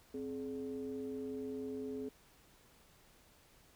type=ring-modulated tone; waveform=triangle; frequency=80.2 Hz; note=E2; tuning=47 cents flat; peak=-34 dBFS; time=0.14-2.09 s; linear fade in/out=5 ms; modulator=343 Hz; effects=pink hiss -65 dBFS RMS until 3.75 s